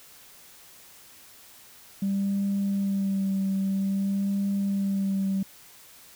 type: tone with vibrato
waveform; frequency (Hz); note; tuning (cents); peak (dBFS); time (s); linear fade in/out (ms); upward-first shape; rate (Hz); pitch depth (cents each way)
sine; 196.1; G3; +1; -22; 2.02-5.43; 5; sine; 0.51; 23
effects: tanh soft clip ceiling -20 dBFS + white hiss -51 dBFS RMS until 6.15 s